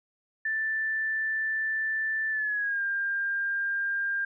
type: tone with pitch glide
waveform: sine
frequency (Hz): 1765 to 1599.9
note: A6 to G6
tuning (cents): +5 to +35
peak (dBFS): -26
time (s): 0.45-4.25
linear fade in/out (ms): 5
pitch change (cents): -170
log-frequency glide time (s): 2.3-2.82
effects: none